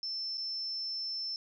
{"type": "tone with dropouts", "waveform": "sine", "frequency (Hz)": 5320, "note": "E8", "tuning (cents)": 15, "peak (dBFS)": -34, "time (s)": [0.03, 1.36], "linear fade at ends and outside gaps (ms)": 1, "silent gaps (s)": [0.373, 0.379], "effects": []}